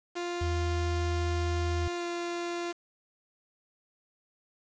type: tone with pitch glide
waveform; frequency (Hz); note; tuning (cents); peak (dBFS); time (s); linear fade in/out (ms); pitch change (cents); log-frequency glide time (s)
sawtooth; 349.2 to 345.8; F4 to F4; 0 to -17; -28; 0.15-2.73; 20; -17; 1.95-2.05
type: tone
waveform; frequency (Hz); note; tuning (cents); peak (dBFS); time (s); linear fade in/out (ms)
sine; 82.41; E2; 0; -28; 0.41-1.88; 5
effects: resampled to 16000 Hz + 8-bit